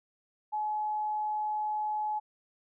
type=tone; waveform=sine; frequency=850 Hz; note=G#5; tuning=40 cents sharp; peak=-29 dBFS; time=0.52-2.2 s; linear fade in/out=20 ms; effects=none